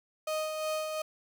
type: tone with tremolo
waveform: 35% pulse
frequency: 622.3 Hz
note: D#5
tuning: in tune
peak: -28 dBFS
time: 0.27-1.02 s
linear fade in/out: 5 ms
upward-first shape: sine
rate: 2.8 Hz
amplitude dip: 40%
effects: none